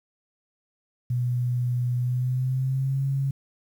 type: tone with pitch glide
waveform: sine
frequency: 123.1 to 136.59 Hz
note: B2 to C#3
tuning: -5 to -25 cents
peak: -22 dBFS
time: 1.1-3.31 s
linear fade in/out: 5 ms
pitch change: +180 cents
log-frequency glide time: 1.98-3.04 s
effects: 9-bit